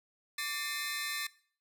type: tone cluster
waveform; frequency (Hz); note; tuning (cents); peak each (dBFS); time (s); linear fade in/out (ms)
sawtooth; 1161 / 1791 / 2103 / 2532 / 4057; D6 / A6 / C7 / D#7 / B7; -20 / +30 / +8 / +30 / +46; -40 / -34 / -39 / -40 / -38; 0.38-1.27; 5
effects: noise-tail reverb RT60 0.5 s tail -20 dB re dry